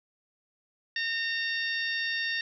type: harmonic tone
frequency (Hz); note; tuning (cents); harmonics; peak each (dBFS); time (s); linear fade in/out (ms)
916; A#5; -31; 2 / 3 / 4 / 5 / 6; -30 / -36 / -36 / -40 / -40; 0.96-2.41; 2
effects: none